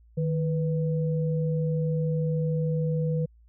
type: tone pair together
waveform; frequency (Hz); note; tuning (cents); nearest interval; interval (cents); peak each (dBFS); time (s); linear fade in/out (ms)
sine; 155.56 / 493.9; D#3 / B4; 0 / 0; octave + minor sixth; 2000; -24 / -31; 0.17-3.26; 10
effects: added 57 Hz sine -53 dBFS peak until 3.48 s